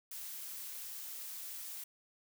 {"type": "noise", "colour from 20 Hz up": "blue", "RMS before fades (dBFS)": -45, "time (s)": [0.11, 1.84], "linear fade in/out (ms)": 5, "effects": []}